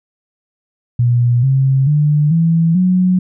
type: tone with pitch steps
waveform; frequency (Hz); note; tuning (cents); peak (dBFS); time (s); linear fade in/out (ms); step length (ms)
sine; 120.9 / 134.15 / 148.85 / 165.15 / 183.25; B2 / C3 / D3 / E3 / F#3; -36 / +44 / +24 / +4 / -16; -9; 0.99-3.19; 5; 440
effects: none